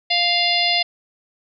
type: harmonic tone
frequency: 698.5 Hz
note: F5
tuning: in tune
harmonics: 1 / 3 / 4 / 5 / 6 / 7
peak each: -23 / -23 / -23 / -23 / -23 / -23 dBFS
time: 0.1-0.83 s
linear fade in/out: 10 ms
effects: none